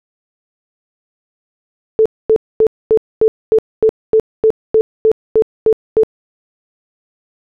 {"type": "tone bursts", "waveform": "sine", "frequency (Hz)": 440, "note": "A4", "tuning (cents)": 0, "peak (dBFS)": -6, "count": 14, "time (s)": [1.99, 6.034], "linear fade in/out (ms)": 0, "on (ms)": 66, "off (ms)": 240, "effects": []}